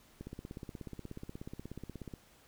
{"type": "click train", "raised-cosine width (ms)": 3, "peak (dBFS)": -30, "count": 33, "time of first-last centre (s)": [0.21, 2.138], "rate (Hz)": 16.6, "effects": ["pink hiss -63 dBFS RMS until 2.47 s"]}